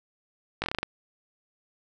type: slowing click train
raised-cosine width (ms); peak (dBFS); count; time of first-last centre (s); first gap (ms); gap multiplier
0.3; -12; 8; 0.62-0.83; 19; 1.15
effects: none